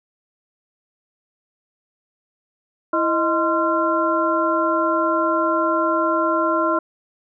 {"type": "tone cluster", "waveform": "sine", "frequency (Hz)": [330.6, 625, 1040, 1370], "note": ["E4", "D#5", "C6", "F6"], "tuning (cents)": [5, 8, -11, -34], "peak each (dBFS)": -22, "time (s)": [2.93, 6.79], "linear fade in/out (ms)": 5, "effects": []}